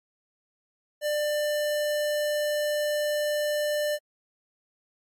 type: tone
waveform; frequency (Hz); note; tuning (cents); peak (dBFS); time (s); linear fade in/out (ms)
square; 595; D5; +22; -25; 1.01-3.99; 50
effects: MP3 64 kbps